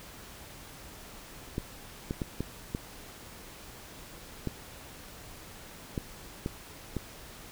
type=clicks; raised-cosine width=3 ms; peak=-18 dBFS; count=9; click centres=1.581 / 2.109 / 2.218 / 2.406 / 2.749 / 4.473 / 5.978 / 6.461 / 6.967 s; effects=pink hiss -48 dBFS RMS until 7.51 s